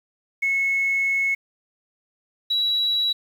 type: tone pair in turn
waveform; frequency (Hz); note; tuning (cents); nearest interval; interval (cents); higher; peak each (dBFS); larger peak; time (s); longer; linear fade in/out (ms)
sine; 2191 / 3904; C#7 / B7; -21 / -21; minor seventh; 1000; second; -18; neither; 0.42-1.35 / 2.5-3.13; first; 10
effects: tanh soft clip ceiling -14 dBFS + 8-bit